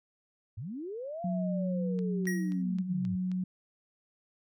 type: linear two-way sweep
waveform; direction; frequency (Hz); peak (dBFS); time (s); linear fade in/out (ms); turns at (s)
sine; up then down; 88.6 to 698.5 to 88.6; -36; 0.57-3.16; 10; 1.23
type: tone with pitch glide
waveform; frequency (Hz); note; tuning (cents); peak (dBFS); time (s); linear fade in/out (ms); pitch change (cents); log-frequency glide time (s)
sine; 182 to 183.8; F#3 to F#3; -28 to -11; -29; 1.24-3.44; 5; +17; 2.19-2.3
type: click train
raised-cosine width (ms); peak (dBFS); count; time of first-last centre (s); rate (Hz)
0.2; -34; 6; 1.99-3.316; 3.77
type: tone with exponential decay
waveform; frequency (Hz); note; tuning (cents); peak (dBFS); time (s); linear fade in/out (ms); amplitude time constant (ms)
square; 1896; A#6; +29; -31; 2.27-2.62; 1; 74
effects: none